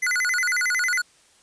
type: tone with vibrato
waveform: square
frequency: 1720 Hz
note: A6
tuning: 40 cents flat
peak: -21 dBFS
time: 0.02-1.02 s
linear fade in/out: 10 ms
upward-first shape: square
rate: 11 Hz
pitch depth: 290 cents each way
effects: white hiss -57 dBFS RMS until 1.42 s + resampled to 22050 Hz